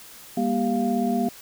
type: tone cluster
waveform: sine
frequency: 202 / 238.8 / 394.3 / 696 Hz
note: G#3 / A#3 / G4 / F5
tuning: -48 / +42 / +10 / -6 cents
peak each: -27 / -23 / -30 / -27 dBFS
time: 0.37-1.29 s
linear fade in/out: 5 ms
effects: white hiss -45 dBFS RMS until 1.41 s